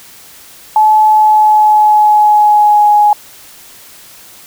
sine tone with pitch glide, 860 to 834.6 Hz, A5 to G#5, -40 to +8 cents, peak -4 dBFS, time 0.76-3.13 s, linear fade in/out 2 ms, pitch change -52 cents, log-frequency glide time 1.06-2.88 s, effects white hiss -37 dBFS RMS until 4.46 s

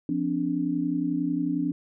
sine tone cluster, 172.8 / 258.7 / 289.8 Hz, F3 / C4 / D4, -18 / -19 / -23 cents, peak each -31 / -29 / -26 dBFS, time 0.09-1.72 s, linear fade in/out 2 ms, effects none

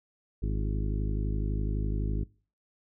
harmonic tone with a mistuned harmonic, 51.91 Hz, G#1, in tune, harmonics 1 / 2 / 3 / 4 / 5 / 6 / 7 / 8, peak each -28 / -34 / -38 / -40 / -42 / -44 / -45 / -46 dBFS, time 0.42-2.24 s, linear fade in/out 10 ms, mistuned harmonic 7, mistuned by -65 cents, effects noise-tail reverb RT60 0.4 s tail -23 dB re dry

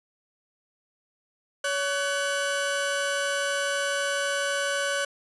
sawtooth tone pair together, 564 / 1504 Hz, C#5 / F#6, +30 / +28 cents, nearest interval octave + perfect fourth, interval 1698 cents, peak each -24 dBFS, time 1.64-5.05 s, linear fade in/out 5 ms, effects resampled to 24000 Hz

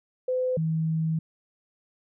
sine tone pair in turn, 509 / 160.32 Hz, C5 / E3, -48 / -48 cents, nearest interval octave + minor sixth, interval 2000 cents, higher first, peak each -23 dBFS, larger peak neither, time 0.28-0.57 / 0.57-1.19 s, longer second, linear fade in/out 5 ms, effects none

